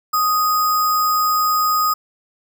sine tone with sample-and-hold, 1244.5 Hz, D#6, in tune, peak -14 dBFS, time 0.13-1.94 s, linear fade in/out 10 ms, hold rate 6300 Hz, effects none

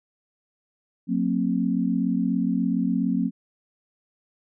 sine tone cluster, 182 / 229.1 / 266.1 Hz, F#3 / A#3 / C4, -28 / -30 / +29 cents, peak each -25 dBFS, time 1.07-3.31 s, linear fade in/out 50 ms, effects none

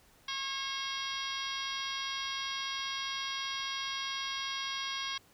harmonic tone with a mistuned harmonic, 543 Hz, C#5, 36 cents flat, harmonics 2 / 3 / 4 / 5 / 6 / 7 / 8 / 9 / 10, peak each -41 / -44 / -43 / -47 / -39 / -44 / -48 / -45 / -46 dBFS, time 0.28-5.18 s, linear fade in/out 5 ms, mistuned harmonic 10, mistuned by +63 cents, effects pink hiss -63 dBFS RMS until 5.33 s

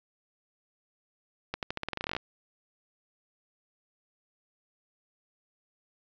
accelerating click train, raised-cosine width 0.3 ms, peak -16 dBFS, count 16, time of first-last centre 1.54-2.166 s, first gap 88 ms, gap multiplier 0.88, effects resampled to 16000 Hz + 9-bit

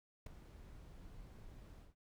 brown noise with ADSR envelope, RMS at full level -39 dBFS, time 0.26-1.95 s, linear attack 6 ms, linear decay 6 ms, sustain -16 dB, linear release 150 ms, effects none

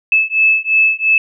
sine beating tone pair, 2610 / 2612.9 Hz, E7 / E7, -18 / -16 cents, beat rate 2.9 Hz, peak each -13 dBFS, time 0.12-1.18 s, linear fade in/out 2 ms, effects none

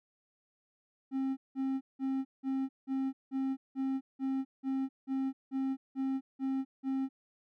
triangle tone bursts, 267 Hz, C4, 35 cents sharp, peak -28 dBFS, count 14, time 1.11-7.09 s, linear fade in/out 50 ms, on 260 ms, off 180 ms, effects none

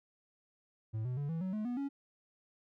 triangle tone with pitch steps, 110 / 125.63 / 143.48 / 163.86 / 187.15 / 213.7 / 244.1 / 278.8 Hz, A2 / B2 / D3 / E3 / F#3 / G#3 / B3 / C#4, 0 / +30 / -40 / -10 / +20 / +50 / -20 / +10 cents, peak -32 dBFS, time 0.93-1.89 s, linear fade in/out 20 ms, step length 120 ms, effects none

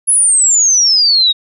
sine exponential sweep, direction down, 10610 to 3729 Hz, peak -7 dBFS, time 0.07-1.33 s, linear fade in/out 20 ms, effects none

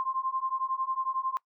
sine beating tone pair, 1046.5 / 1057.5 Hz, C6 / C6, 0 / +18 cents, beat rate 11 Hz, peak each -32 / -31 dBFS, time 0-1.37 s, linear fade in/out 0 ms, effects noise-tail reverb RT60 0.1 s tail -22 dB re dry

